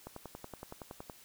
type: click train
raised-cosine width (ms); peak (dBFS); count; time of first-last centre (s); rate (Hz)
1; -29; 12; 0.07-1.098; 10.7
effects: white hiss -58 dBFS RMS until 1.24 s